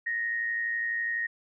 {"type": "tone with amplitude modulation", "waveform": "sine", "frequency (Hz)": 1864.7, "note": "A#6", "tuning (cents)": 0, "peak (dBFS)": -25, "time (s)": [0.06, 1.27], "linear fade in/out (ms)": 10, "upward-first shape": "sine", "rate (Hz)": 112, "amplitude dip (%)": 50, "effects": []}